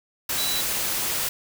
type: tone in noise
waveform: sine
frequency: 3951 Hz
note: B7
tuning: in tune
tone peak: -27 dBFS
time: 0.38-0.61 s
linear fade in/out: 5 ms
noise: white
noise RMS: -26 dBFS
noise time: 0.29-1.29 s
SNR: -4 dB
effects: none